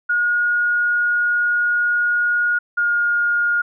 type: tone pair in turn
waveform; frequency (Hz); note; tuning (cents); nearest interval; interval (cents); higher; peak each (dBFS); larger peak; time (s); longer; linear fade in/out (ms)
sine; 1439 / 1423.3; F#6 / F6; -49 / +32; unison; 19; first; -15; neither; 0.09-2.59 / 2.77-3.62; first; 10
effects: none